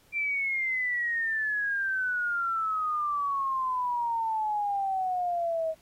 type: exponential sweep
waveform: sine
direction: down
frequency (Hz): 2367 to 633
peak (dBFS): -26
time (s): 0.12-5.75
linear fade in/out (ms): 50
effects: pink hiss -62 dBFS RMS until 5.81 s + AAC 48 kbps